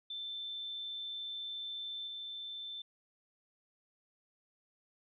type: tone with level steps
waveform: sine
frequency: 3543 Hz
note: A7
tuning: 11 cents sharp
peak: -39 / -41 dBFS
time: 0.1-2.82 s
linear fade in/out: 5 ms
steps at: 2.07 s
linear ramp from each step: 5 ms
effects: none